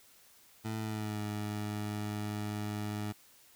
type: tone with pitch glide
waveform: 20% pulse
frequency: 110 to 104.91 Hz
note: A2 to G#2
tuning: 0 to +18 cents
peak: -30 dBFS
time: 0.64-3.13 s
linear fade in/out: 20 ms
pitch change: -82 cents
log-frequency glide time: 0.79-1.2 s
effects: white hiss -61 dBFS RMS until 3.55 s